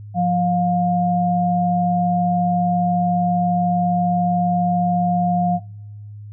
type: tone pair together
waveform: sine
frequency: 176.9 / 708.6 Hz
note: F3 / F5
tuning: +23 / +25 cents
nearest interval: 2 octaves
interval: 2402 cents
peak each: -18 dBFS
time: 0.14-5.6 s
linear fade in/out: 50 ms
effects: noise-tail reverb RT60 0.9 s tail -26 dB re dry + added 104 Hz sine -33 dBFS peak until 6.32 s